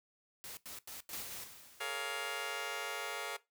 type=noise bursts; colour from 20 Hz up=white; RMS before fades=-47 dBFS; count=5; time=0.44-1.438 s; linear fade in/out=0 ms; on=130 ms; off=87 ms
type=noise with exponential decay; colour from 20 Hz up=white; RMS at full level=-42 dBFS; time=1.13-2.51 s; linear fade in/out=2 ms; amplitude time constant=300 ms
type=chord; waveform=10% pulse; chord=Bb minor seventh; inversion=third; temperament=just; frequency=419.5 / 466.2 / 559.4 / 699.2 Hz; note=Ab4 / Bb4 / Db5 / F5; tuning=+17 / 0 / +16 / +2 cents; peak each=-36 dBFS; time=1.8-3.37 s; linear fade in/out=10 ms
effects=noise-tail reverb RT60 0.2 s tail -18 dB re dry